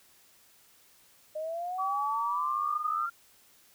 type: exponential sweep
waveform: sine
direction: up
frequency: 610 to 1396.9 Hz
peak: -32 dBFS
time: 1.35-3.1 s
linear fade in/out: 10 ms
type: tone with pitch glide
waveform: sine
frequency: 1143 to 1218 Hz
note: D6 to D#6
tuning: -47 to -37 cents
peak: -29 dBFS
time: 1.78-3.07 s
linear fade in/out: 20 ms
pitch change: +110 cents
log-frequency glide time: 2.19-2.76 s
effects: white hiss -61 dBFS RMS until 3.74 s